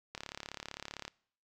click train, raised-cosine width 0.2 ms, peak -23 dBFS, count 34, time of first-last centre 0.15-1.08 s, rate 35.5 Hz, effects noise-tail reverb RT60 0.6 s tail -24 dB re dry

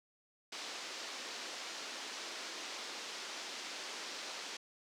white band-pass noise, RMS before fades -45 dBFS, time 0.52-4.57 s, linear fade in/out 5 ms, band 260 to 5900 Hz, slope 24 dB/octave, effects none

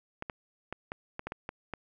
clicks, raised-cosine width 0.5 ms, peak -21 dBFS, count 9, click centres 0.224 / 0.298 / 0.726 / 0.919 / 1.194 / 1.27 / 1.321 / 1.491 / 1.737 s, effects none

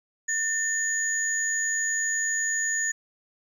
sine tone pair together, 1800 / 6796 Hz, A6 / G#8, +39 / +39 cents, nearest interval octave + major seventh, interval 2300 cents, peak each -26 / -26 dBFS, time 0.28-2.92 s, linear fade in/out 10 ms, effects tanh soft clip ceiling -16 dBFS + 10-bit

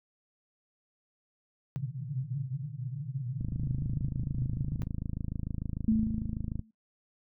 pink band-pass noise, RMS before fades -36 dBFS, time 1.76-4.82 s, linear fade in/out 0 ms, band 120 to 150 Hz, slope 96 dB/octave
click train, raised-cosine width 5 ms, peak -22 dBFS, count 86, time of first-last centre 3.41-6.594 s, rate 26.7 Hz
sine tone with exponential decay, 220 Hz, A3, in tune, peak -20 dBFS, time 5.88-6.71 s, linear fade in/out 5 ms, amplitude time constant 180 ms
effects noise-tail reverb RT60 0.1 s tail -17 dB re dry

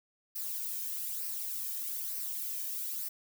violet noise with flanger, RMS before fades -37 dBFS, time 0.35-3.09 s, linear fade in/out 10 ms, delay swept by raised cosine 0.28 to 1.48 ms, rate 1.1 Hz, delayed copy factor -0.5, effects none

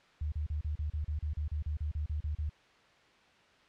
sine tone bursts, 75.4 Hz, D2, 46 cents sharp, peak -31 dBFS, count 16, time 0.21-2.495 s, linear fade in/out 5 ms, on 110 ms, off 35 ms, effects white hiss -62 dBFS RMS until 3.68 s + low-pass 3000 Hz 12 dB/octave

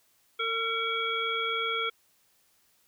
harmonic tone with a mistuned harmonic, 453.8 Hz, A#4, 47 cents flat, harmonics 1 / 3 / 5 / 7, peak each -35 / -31 / -33 / -33 dBFS, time 0.39-1.9 s, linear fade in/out 10 ms, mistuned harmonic 7, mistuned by +77 cents, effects white hiss -67 dBFS RMS until 2.87 s

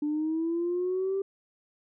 sine linear sweep, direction up, 293.7 to 393.6 Hz, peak -25 dBFS, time 0.02-1.22 s, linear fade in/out 5 ms, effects tanh soft clip ceiling -22 dBFS

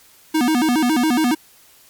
square tone with vibrato, 277.2 Hz, C#4, in tune, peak -15 dBFS, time 0.34-1.35 s, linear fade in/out 10 ms, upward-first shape square, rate 7.2 Hz, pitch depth 220 cents each way, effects white hiss -50 dBFS RMS until 1.89 s + MP3 96 kbps

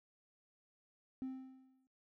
triangle tone with exponential decay, 261.6 Hz, C4, in tune, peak -34 dBFS, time 1.22-1.87 s, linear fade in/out 0 ms, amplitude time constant 140 ms, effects noise-tail reverb RT60 0.2 s tail -17 dB re dry + tanh soft clip ceiling -35 dBFS

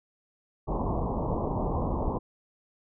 pink low-pass noise, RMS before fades -29 dBFS, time 0.67-2.19 s, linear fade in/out 20 ms, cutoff 1100 Hz, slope 96 dB/octave, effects none

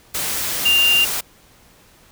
sine tone in noise, 2794 Hz, F7, in tune, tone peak -12 dBFS, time 0.65-1.05 s, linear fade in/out 10 ms, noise white, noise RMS -23 dBFS, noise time 0.14-1.21 s, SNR +8 dB, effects pink hiss -51 dBFS RMS until 2.11 s

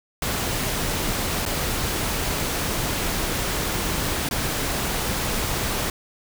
pink noise with dropouts, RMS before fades -25 dBFS, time 0.22-5.9 s, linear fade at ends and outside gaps 2 ms, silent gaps 1.453-1.461 / 4.289-4.31 s, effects none

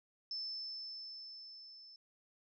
sine tone with level ramp, 5274 Hz, E8, in tune, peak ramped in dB -38 to -54 dBFS, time 0.31-1.96 s, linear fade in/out 2 ms, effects none

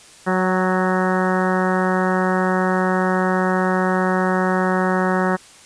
harmonic tone with a mistuned harmonic, 185 Hz, F#3, in tune, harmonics 1 / 2 / 3 / 4 / 5 / 6 / 7 / 8 / 9 / 10, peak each -20 / -23 / -25 / -26 / -27 / -28 / -28 / -29 / -30 / -30 dBFS, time 0.26-5.37 s, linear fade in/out 20 ms, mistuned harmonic 4, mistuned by +22 cents, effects white hiss -45 dBFS RMS until 5.65 s + resampled to 22050 Hz

